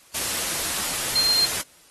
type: tone in noise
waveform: sine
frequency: 4186 Hz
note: C8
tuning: in tune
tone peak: -18 dBFS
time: 1.15-1.46 s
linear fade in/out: 10 ms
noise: white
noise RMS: -26 dBFS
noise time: 0.14-1.62 s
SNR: +5 dB
effects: white hiss -53 dBFS RMS until 1.9 s + AAC 32 kbps